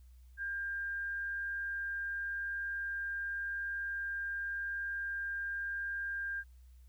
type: tone with frequency modulation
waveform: sine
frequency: 1600 Hz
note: G6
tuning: 35 cents sharp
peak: -35 dBFS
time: 0.37-6.44 s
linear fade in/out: 50 ms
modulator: 99.1 Hz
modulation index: 0.2
effects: added 62 Hz sine -54 dBFS peak until 6.88 s + white hiss -75 dBFS RMS until 6.88 s